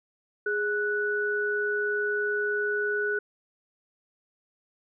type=tone pair together; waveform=sine; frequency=414.7 / 1479 Hz; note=G#4 / F#6; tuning=-3 / -1 cents; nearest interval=octave + minor seventh; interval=2202 cents; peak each=-28 / -27 dBFS; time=0.46-3.19 s; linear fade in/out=5 ms; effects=none